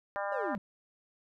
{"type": "harmonic tone", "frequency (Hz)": 200, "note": "G3", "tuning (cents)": 35, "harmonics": [3, 4, 5, 6, 7, 8, 9], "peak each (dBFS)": [-36, -38, -40, -42, -43, -44, -45], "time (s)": [0.16, 0.55], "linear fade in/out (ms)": 0}
{"type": "linear sweep", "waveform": "triangle", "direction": "down", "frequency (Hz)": [587.3, 176.7], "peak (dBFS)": -33, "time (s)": [0.32, 0.58], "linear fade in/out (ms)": 2}
{"effects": []}